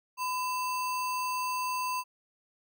sine tone with sample-and-hold, 1008 Hz, B5, 35 cents sharp, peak -29 dBFS, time 0.17-2.04 s, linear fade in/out 50 ms, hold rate 3675 Hz, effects none

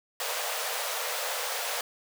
pink high-pass noise, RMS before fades -32 dBFS, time 0.2-1.81 s, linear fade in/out 2 ms, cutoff 460 Hz, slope 96 dB/octave, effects none

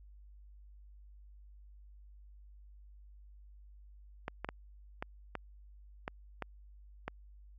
clicks, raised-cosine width 0.5 ms, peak -22 dBFS, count 8, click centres 4.281 / 4.446 / 4.489 / 5.025 / 5.353 / 6.079 / 6.423 / 7.08 s, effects added 50 Hz sine -53 dBFS peak until 7.58 s

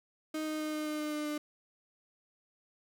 35% pulse tone with pitch steps, 311.1 / 309.3 / 307.5 / 305.8 / 304 / 302.2 / 300.5 / 298.8 Hz, D#4 / D#4 / D#4 / D#4 / D#4 / D4 / D4 / D4, 0 / -10 / -20 / -30 / -40 / +50 / +40 / +30 cents, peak -32 dBFS, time 0.34-1.38 s, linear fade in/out 5 ms, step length 130 ms, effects none

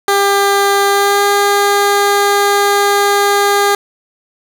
15% pulse tone with pitch glide, 399.5 to 404.4 Hz, G4 to G#4, +33 to -46 cents, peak -3 dBFS, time 0.08-3.75 s, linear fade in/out 2 ms, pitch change +21 cents, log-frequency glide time 0.88-1.24 s, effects none

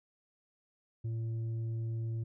triangle tone with tanh clipping, 113.6 Hz, A#2, 44 cents flat, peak -34 dBFS, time 1.04-2.24 s, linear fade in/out 10 ms, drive 9 dB, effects none

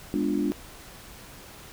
sine chord, G# diminished seventh, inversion none, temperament equal with one note detuned, 205.1 / 246.9 / 293.7 / 349.2 Hz, G#3 / B3 / D4 / F4, -21 / 0 / 0 / 0 cents, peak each -29 / -31 / -26 / -31 dBFS, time 0.14-0.52 s, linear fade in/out 0 ms, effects pink hiss -46 dBFS RMS until 1.72 s

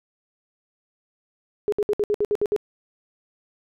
sine tone bursts, 415.3 Hz, G#4, in tune, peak -18 dBFS, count 9, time 1.68-2.563 s, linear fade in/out 0 ms, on 43 ms, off 62 ms, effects none

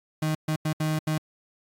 35% pulse tone bursts at uneven times, 155.56 Hz, D#3, in tune, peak -22 dBFS, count 5, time 0.22-0.35 / 0.48-0.56 / 0.65-0.73 / 0.8-0.99 / 1.07-1.18 s, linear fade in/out 5 ms, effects AAC 64 kbps

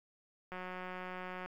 click train, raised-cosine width 0.5 ms, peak -29 dBFS, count 173, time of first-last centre 0.52-1.46 s, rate 183 Hz, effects 11-bit

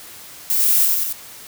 violet noise with echo, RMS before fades -18 dBFS, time 0.5-0.85 s, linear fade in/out 0 ms, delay 92 ms, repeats 3, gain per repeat -2 dB, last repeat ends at 1.126 s, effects white hiss -39 dBFS RMS until 1.47 s

